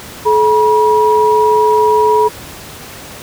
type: tone pair together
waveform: sine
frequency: 429.4 / 963.4 Hz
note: A4 / B5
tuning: -42 / -43 cents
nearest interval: octave + major second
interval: 1399 cents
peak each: -10 dBFS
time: 0.25-2.29 s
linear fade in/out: 20 ms
effects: pink hiss -31 dBFS RMS until 3.22 s + high-pass 60 Hz 12 dB/octave